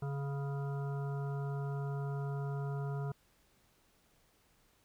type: harmonic tone with a mistuned harmonic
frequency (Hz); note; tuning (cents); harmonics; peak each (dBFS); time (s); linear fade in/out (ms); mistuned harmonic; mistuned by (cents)
140; C#3; +18; 1 / 3 / 5 / 7 / 9 / 10; -35 / -45 / -49 / -52 / -54 / -55; 0.02-3.12; 5; 9; -21
effects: pink hiss -70 dBFS RMS until 4.84 s